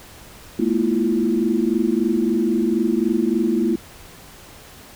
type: tone cluster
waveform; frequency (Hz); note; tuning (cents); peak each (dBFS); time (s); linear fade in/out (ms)
sine; 215.8 / 238.8 / 324.5 / 348.3; A3 / A#3 / E4 / F4; -33 / +42 / -27 / -5; -22; 0.59-3.76; 5
effects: pink hiss -43 dBFS RMS until 4.95 s